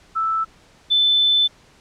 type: tone pair in turn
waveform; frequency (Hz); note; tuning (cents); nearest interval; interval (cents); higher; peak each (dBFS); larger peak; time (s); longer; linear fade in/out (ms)
sine; 1318.5 / 3520; E6 / A7; 0 / 0; octave + perfect fourth; 1700; second; -18 / -13; second; 0.15-0.45 / 0.9-1.48; second; 20
effects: pink hiss -52 dBFS RMS until 1.8 s + low-pass 7000 Hz 12 dB/octave